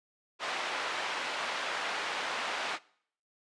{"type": "band-pass noise", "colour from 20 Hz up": "pink", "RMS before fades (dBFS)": -35, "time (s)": [0.39, 2.79], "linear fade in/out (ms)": 50, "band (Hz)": [760, 3300], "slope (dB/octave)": 12, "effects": ["noise-tail reverb RT60 0.6 s tail -22 dB re dry", "resampled to 22050 Hz"]}